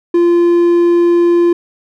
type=tone; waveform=triangle; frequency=345.3 Hz; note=F4; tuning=20 cents flat; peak=-5 dBFS; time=0.14-1.53 s; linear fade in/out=5 ms; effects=none